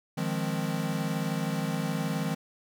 square chord, F minor seventh, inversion third, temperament equal, 155.56 / 174.61 / 207.7 / 261.6 Hz, Eb3 / F3 / Ab3 / C4, 0 / 0 / 0 / 0 cents, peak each -33 / -34 / -35 / -37 dBFS, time 0.17-2.35 s, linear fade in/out 10 ms, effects none

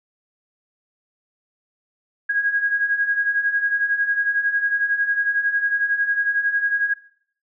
sine beating tone pair, 1635 / 1646 Hz, G#6 / G#6, -28 / -16 cents, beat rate 11 Hz, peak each -25 / -19 dBFS, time 2.29-6.94 s, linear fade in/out 10 ms, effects noise-tail reverb RT60 0.6 s tail -18 dB re dry

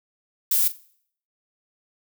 violet noise with echo, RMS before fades -20 dBFS, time 0.51-0.68 s, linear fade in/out 5 ms, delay 43 ms, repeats 2, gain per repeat -15 dB, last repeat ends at 0.766 s, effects noise-tail reverb RT60 0.6 s tail -20 dB re dry

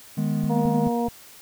triangle chord, G# minor, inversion second, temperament equal with one note detuned, 155.56 / 209.5 / 246.9 Hz, D#3 / G#3 / B3, 0 / +15 / 0 cents, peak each -23 / -23 / -28 dBFS, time 0.17-0.89 s, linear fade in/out 10 ms
click train, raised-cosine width 5 ms, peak -23 dBFS, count 4, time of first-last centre 0.44-1.085 s, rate 4.65 Hz
harmonic tone, 236.1 Hz, A#3, 22 cents sharp, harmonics 1 / 2 / 3 / 4, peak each -24 / -27 / -29 / -32 dBFS, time 0.49-1.09 s, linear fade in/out 20 ms
effects white hiss -47 dBFS RMS until 1.41 s

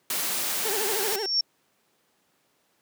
white noise, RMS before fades -28 dBFS, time 0.1-1.16 s, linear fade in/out 2 ms
35% pulse tone with vibrato, 415.3 Hz, G#4, in tune, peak -27 dBFS, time 0.65-1.26 s, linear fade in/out 2 ms, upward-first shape sine, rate 13 Hz, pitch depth 150 cents each way
sine tone with exponential growth, 5480 Hz, F8, 34 cents flat, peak -18 dBFS, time 0.85-1.41 s, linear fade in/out 5 ms, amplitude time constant 120 ms
effects pink hiss -68 dBFS RMS until 2.81 s + high-pass 200 Hz 12 dB/octave

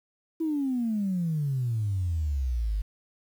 sine exponential sweep, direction down, 330.6 to 48.49 Hz, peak -24 dBFS, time 0.4-2.82 s, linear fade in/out 10 ms, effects tanh soft clip ceiling -20 dBFS + 9-bit

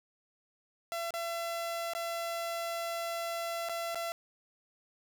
sawtooth tone with dropouts, 675 Hz, E5, 41 cents sharp, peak -30 dBFS, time 0.92-4.12 s, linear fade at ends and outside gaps 0 ms, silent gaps 1.106-1.139 / 1.935-1.95 / 3.687-3.695 / 3.946-3.956 s, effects none

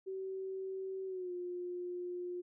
sine tone with pitch glide, 381.5 to 356 Hz, G4 to F4, -47 to +33 cents, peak -38 dBFS, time 0.06-2.42 s, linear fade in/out 20 ms, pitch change -120 cents, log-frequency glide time 1.06-1.32 s, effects none

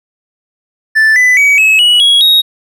triangle tone with pitch steps, 1760 / 1998.5 / 2269 / 2577 / 2926 / 3322 / 3773 Hz, A6 / B6 / C#7 / E7 / F#7 / G#7 / A#7, 0 / +20 / +40 / -40 / -20 / 0 / +20 cents, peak -3 dBFS, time 0.95-2.42 s, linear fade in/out 20 ms, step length 210 ms, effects none

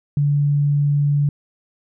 sine tone, 144.4 Hz, D3, 29 cents flat, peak -14 dBFS, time 0.17-1.29 s, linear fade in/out 2 ms, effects none

